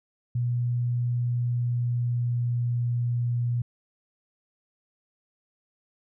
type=tone with pitch glide; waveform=sine; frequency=121.3 to 120.32 Hz; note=B2 to B2; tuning=-31 to -45 cents; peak=-23 dBFS; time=0.35-3.62 s; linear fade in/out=5 ms; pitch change=-14 cents; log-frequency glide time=1.23-2.88 s; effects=none